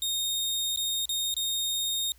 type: tone with dropouts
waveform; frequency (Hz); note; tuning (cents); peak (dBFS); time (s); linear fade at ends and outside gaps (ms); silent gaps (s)
sawtooth; 3698; A#7; -15; -24; 0.02-2.12; 1; 0.761-0.773 / 1.055-1.092 / 1.341-1.366
effects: added 60 Hz sine -56 dBFS peak until 2.18 s + white hiss -62 dBFS RMS until 2.18 s